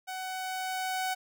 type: tone with level ramp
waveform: sawtooth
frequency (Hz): 749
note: F#5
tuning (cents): +21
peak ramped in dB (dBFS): -32 to -25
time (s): 0.07-1.15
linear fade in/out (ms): 20
effects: none